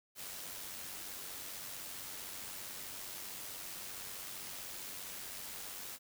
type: noise with amplitude modulation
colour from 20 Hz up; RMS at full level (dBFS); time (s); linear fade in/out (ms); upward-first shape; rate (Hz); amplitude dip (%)
white; -44; 0.15-5.99; 50; sine; 95.4; 35
effects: none